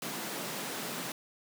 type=high-pass noise; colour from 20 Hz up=pink; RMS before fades=-38 dBFS; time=0.02-1.12 s; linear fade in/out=2 ms; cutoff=150 Hz; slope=48 dB/octave; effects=none